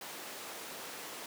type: high-pass noise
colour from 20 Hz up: pink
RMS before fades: -45 dBFS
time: 0.01-1.26 s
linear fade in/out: 2 ms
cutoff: 370 Hz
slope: 12 dB/octave
effects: none